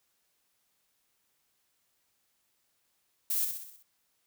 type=noise with echo; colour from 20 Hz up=violet; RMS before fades=-30 dBFS; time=3.3-3.45 s; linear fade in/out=5 ms; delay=63 ms; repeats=6; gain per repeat=-5 dB; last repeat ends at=3.828 s; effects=white hiss -75 dBFS RMS until 4.26 s